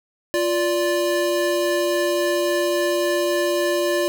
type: tone pair together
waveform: square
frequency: 349.2 / 583.2 Hz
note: F4 / D5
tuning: 0 / -12 cents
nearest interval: major sixth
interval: 888 cents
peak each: -22 / -22 dBFS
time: 0.34-4.08 s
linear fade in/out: 0 ms
effects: none